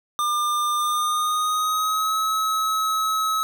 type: tone with pitch glide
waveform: square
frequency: 1200 to 1286.1 Hz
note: D6 to E6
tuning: +37 to -43 cents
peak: -21 dBFS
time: 0.19-3.43 s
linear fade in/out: 0 ms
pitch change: +120 cents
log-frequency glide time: 0.78-2.16 s
effects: none